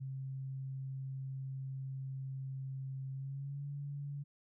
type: tone with pitch glide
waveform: sine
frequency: 133.7 to 142.47 Hz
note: C3 to C#3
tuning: +38 to +48 cents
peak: -39 dBFS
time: 0-4.24 s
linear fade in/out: 20 ms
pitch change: +110 cents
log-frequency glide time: 3.12-3.65 s
effects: none